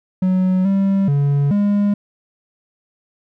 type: tone with pitch steps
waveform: triangle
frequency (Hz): 185.5 / 195.4 / 142.1 / 203.9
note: F#3 / G3 / C#3 / G#3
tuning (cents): +5 / -5 / +43 / -32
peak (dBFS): -11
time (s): 0.22-1.94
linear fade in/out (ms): 5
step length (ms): 430
effects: none